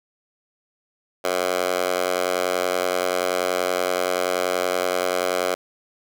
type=tone with high-pass filter; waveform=10% pulse; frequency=90.5 Hz; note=F#2; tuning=38 cents flat; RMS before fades=-23 dBFS; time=1.24-5.55 s; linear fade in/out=10 ms; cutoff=600 Hz; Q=1.8; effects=none